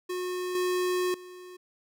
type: tone with level steps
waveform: square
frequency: 362.8 Hz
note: F#4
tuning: 34 cents flat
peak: -31 / -26 / -44 dBFS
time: 0.09-1.57 s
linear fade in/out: 10 ms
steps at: 0.55 / 1.14 s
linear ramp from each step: 2 ms
effects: none